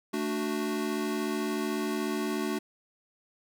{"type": "chord", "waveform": "square", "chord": "D major", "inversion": "second", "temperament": "equal", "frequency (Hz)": [220, 293.7, 370], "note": ["A3", "D4", "F#4"], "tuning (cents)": [0, 0, 0], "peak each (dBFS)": -34, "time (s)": [0.13, 2.59], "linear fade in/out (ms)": 10, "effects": []}